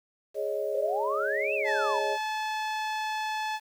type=chord; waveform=sine; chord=Ab suspended fourth; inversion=none; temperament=just; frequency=415.3 / 553.7 / 623 Hz; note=Ab4 / Db5 / Eb5; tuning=0 / -2 / +2 cents; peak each=-32 dBFS; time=0.34-2.18 s; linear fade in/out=50 ms
type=exponential two-way sweep; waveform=sine; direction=up then down; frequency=497.7 to 2729 to 859 Hz; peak=-29 dBFS; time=0.74-2.01 s; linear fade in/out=10 ms; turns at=1.54 s
type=tone; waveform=sawtooth; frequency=864 Hz; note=A5; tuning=32 cents flat; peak=-25 dBFS; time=1.64-3.6 s; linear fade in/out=50 ms
effects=low-pass 5000 Hz 12 dB/octave + 9-bit